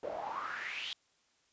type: noise with band-pass filter sweep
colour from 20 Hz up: pink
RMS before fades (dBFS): -40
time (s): 0.03-0.93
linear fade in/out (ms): 2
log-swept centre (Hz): 520 to 3500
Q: 5.9
effects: white hiss -72 dBFS RMS until 1.52 s + resampled to 16000 Hz